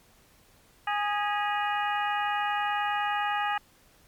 harmonic tone with a mistuned harmonic, 412.9 Hz, G#4, 10 cents flat, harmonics 2 / 3 / 4 / 5 / 6 / 7, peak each -28 / -32 / -34 / -36 / -38 / -39 dBFS, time 0.87-3.58 s, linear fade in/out 5 ms, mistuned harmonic 5, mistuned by -120 cents, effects pink hiss -60 dBFS RMS until 4.07 s + MP3 96 kbps

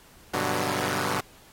5% pulse chord, G major seventh, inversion none, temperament equal, 98 / 123.47 / 146.83 / 185 Hz, G2 / B2 / D3 / F#3, 0 / 0 / 0 / 0 cents, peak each -20 dBFS, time 0.33-1.21 s, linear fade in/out 10 ms, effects pink hiss -54 dBFS RMS until 1.52 s + AAC 48 kbps

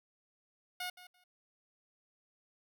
10% pulse tone with echo, 723 Hz, F#5, 40 cents flat, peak -29 dBFS, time 0.8-0.9 s, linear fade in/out 5 ms, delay 170 ms, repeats 2, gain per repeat -15 dB, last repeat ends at 1.24 s, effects none

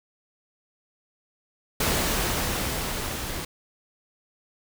pink noise with level ramp, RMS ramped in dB -23 to -33 dBFS, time 1.8-3.45 s, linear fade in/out 5 ms, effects none

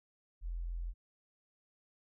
sine tone, 42.75 Hz, F1, 36 cents flat, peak -36 dBFS, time 0.41-0.94 s, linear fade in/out 50 ms, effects none

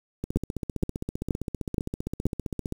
two click trains, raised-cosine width 3 ms, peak -10 / -17 dBFS, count 5 / 39, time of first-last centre 0.36-2.256 / 0.24-2.724 s, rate 2.11 / 15.3 Hz, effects 7-bit

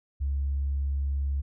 sine tone, 69.5 Hz, C#2, 5 cents sharp, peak -24 dBFS, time 0.2-1.42 s, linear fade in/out 20 ms, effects tanh soft clip ceiling -21 dBFS

